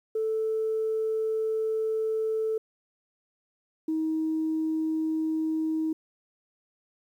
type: tone pair in turn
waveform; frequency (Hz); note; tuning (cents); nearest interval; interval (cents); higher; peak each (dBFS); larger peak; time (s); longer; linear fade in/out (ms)
sine; 440 / 316.8; A4 / D#4; 0 / +31; tritone; 569; first; -24; neither; 0.15-2.58 / 3.88-5.93; first; 5
effects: tanh soft clip ceiling -20 dBFS + 10-bit